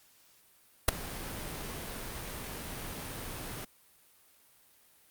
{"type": "noise with ADSR envelope", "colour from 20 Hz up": "pink", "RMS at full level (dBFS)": -18, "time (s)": [0.88, 3.65], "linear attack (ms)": 7, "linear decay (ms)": 7, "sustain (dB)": -22, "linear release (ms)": 8, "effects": ["white hiss -63 dBFS RMS until 5.1 s", "Opus 48 kbps"]}